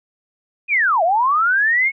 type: linear two-way sweep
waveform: sine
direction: down then up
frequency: 2531 to 633 to 2216 Hz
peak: -13 dBFS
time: 0.68-1.92 s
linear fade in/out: 50 ms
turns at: 1.03 s
effects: none